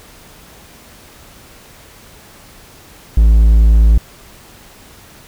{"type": "tone", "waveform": "triangle", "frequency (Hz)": 55, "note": "A1", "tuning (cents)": 0, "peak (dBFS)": -3, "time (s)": [3.17, 3.98], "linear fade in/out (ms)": 5, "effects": ["pink hiss -41 dBFS RMS until 5.27 s"]}